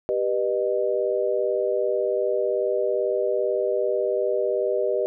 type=chord; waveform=sine; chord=G augmented; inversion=none; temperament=just; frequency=392 / 490 / 612.5 Hz; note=G4 / B4 / D#5; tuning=0 / -14 / -27 cents; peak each=-25 dBFS; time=0.09-5.06 s; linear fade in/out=0 ms; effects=none